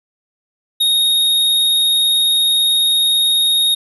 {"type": "tone with vibrato", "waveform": "square", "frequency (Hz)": 3729, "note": "A#7", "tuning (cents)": 0, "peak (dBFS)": -12, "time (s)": [0.8, 3.75], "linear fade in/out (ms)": 10, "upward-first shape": "sine", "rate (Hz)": 20, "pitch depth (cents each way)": 18, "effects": []}